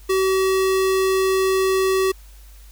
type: tone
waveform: square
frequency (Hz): 380.5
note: F#4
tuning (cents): +48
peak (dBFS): -17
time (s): 0.09-2.12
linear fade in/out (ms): 10
effects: added 50 Hz sine -41 dBFS peak until 2.71 s + white hiss -52 dBFS RMS until 2.71 s